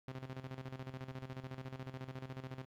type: tone with tremolo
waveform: sawtooth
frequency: 130.81 Hz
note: C3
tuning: in tune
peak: -38 dBFS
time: 0.08-2.65 s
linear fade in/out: 0 ms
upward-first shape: square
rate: 14 Hz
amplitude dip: 70%
effects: low-pass 4000 Hz 12 dB/octave + 13-bit